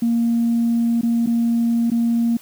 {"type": "tone with dropouts", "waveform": "sine", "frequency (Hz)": 233.1, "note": "A#3", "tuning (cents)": 0, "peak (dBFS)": -14, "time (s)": [0.02, 2.37], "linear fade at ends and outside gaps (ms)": 5, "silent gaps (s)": [[1.012, 1.031], [1.262, 1.271], [1.902, 1.916]], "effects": ["tanh soft clip ceiling -11 dBFS", "white hiss -46 dBFS RMS until 2.41 s"]}